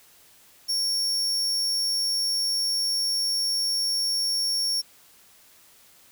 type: tone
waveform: 40% pulse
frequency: 5500 Hz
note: F8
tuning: 27 cents flat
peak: -22 dBFS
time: 0.68-4.82 s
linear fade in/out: 20 ms
effects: white hiss -55 dBFS RMS until 6.11 s